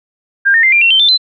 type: tone with pitch steps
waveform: sine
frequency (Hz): 1600 / 1827.3 / 2087 / 2383 / 2722 / 3109 / 3551 / 4055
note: G6 / A#6 / C7 / D7 / F7 / G7 / A7 / B7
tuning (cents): +35 / -35 / -5 / +25 / -45 / -15 / +15 / +45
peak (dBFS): -6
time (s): 0.45-1.178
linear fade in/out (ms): 20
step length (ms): 91
effects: none